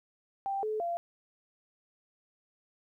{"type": "tone with pitch steps", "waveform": "sine", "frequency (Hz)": [786, 431, 687], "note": ["G5", "A4", "F5"], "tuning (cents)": [4, -36, -29], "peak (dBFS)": -30, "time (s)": [0.46, 0.97], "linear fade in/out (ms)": 0, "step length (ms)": 170, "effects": ["12-bit"]}